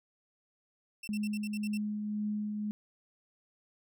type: tone bursts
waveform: sawtooth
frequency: 2689 Hz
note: E7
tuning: 34 cents sharp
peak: -38 dBFS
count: 8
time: 1.03-1.775 s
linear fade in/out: 5 ms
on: 45 ms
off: 55 ms
type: tone with tremolo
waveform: sine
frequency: 210 Hz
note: G#3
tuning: 19 cents sharp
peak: -30 dBFS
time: 1.09-2.71 s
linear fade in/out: 0 ms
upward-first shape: triangle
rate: 1.9 Hz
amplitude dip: 35%
effects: none